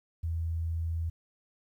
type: tone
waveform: sine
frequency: 82.41 Hz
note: E2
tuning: in tune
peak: -29 dBFS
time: 0.23-1.1 s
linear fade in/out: 10 ms
effects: 11-bit